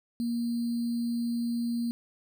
sine tone with sample-and-hold, 235.8 Hz, A#3, 20 cents sharp, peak -27 dBFS, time 0.2-1.91 s, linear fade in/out 0 ms, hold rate 4410 Hz, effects none

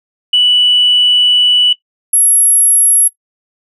sine tone pair in turn, 2960 / 11214 Hz, F#7 / F9, 0 / +6 cents, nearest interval octave + major seventh, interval 2306 cents, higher second, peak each -5 dBFS, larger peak neither, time 0.33-1.73 / 2.13-3.08 s, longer first, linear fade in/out 5 ms, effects noise-tail reverb RT60 0.1 s tail -18 dB re dry + tanh soft clip ceiling -1 dBFS

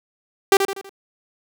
sawtooth tone with echo, 392 Hz, G4, in tune, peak -6 dBFS, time 0.52-0.57 s, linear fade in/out 2 ms, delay 81 ms, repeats 4, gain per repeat -7 dB, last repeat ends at 0.894 s, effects none

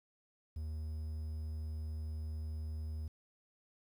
triangle tone with quantisation, 77.78 Hz, D#2, in tune, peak -36 dBFS, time 0.56-3.08 s, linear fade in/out 5 ms, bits 11, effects none

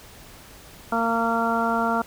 harmonic tone, 229.7 Hz, A#3, 25 cents flat, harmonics 1 / 2 / 3 / 4 / 5 / 6, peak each -26 / -30 / -26 / -27 / -31 / -26 dBFS, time 0.92-2.02 s, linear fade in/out 5 ms, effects pink hiss -46 dBFS RMS until 2.06 s

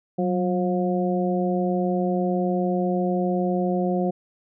harmonic tone with a mistuned harmonic, 178.8 Hz, F3, 41 cents sharp, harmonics 1 / 2 / 3 / 4, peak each -23 / -26 / -28 / -29 dBFS, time 0.18-4.11 s, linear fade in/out 10 ms, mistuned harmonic 1, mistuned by +62 cents, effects none

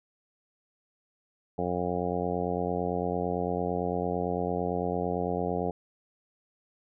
harmonic tone, 88.9 Hz, F2, 31 cents sharp, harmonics 1 / 2 / 3 / 4 / 5 / 6 / 7 / 8 / 9, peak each -39 / -34 / -37 / -37 / -33 / -36 / -39 / -35 / -38 dBFS, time 1.58-5.71 s, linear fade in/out 5 ms, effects none

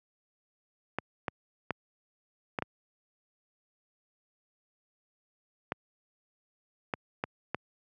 clicks, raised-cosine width 0.5 ms, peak -15 dBFS, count 9, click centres 0.986 / 1.282 / 1.707 / 2.588 / 2.623 / 5.721 / 6.938 / 7.239 / 7.546 s, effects high-pass 100 Hz 12 dB/octave

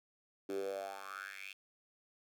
10% pulse tone with high-pass filter sweep, 97.4 Hz, G2, 11 cents flat, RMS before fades -43 dBFS, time 0.49-1.53 s, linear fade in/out 5 ms, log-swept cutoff 330 to 2800 Hz, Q 6.5, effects none

